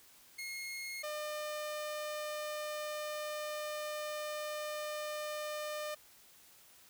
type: tone pair in turn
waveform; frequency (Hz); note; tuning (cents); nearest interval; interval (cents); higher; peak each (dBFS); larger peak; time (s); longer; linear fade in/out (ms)
sawtooth; 2155 / 603.2; C#7 / D5; -49 / +46; octave + minor seventh; 2205; first; -37 / -34; second; 0.38-1.03 / 1.03-5.95; second; 10
effects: white hiss -61 dBFS RMS until 6.89 s